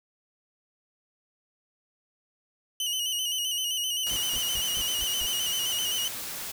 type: tone with vibrato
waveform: sawtooth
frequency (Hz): 2960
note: F#7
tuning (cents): 0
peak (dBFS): -24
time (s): 2.8-6.08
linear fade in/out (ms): 2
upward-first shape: square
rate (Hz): 7.7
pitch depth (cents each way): 47
type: noise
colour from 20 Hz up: white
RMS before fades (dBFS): -36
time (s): 4.06-6.52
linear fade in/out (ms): 10
type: noise bursts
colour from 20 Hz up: brown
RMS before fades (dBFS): -40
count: 6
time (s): 4.11-5.26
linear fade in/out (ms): 0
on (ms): 50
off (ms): 170
effects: none